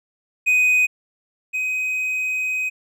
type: tone pair in turn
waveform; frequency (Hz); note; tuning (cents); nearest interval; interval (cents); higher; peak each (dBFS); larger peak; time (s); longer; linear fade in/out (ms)
triangle; 2500 / 2516; D#7 / D#7; +8 / +19; unison; 11; second; -12 / -19; first; 0.46-0.87 / 1.53-2.7; second; 20
effects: none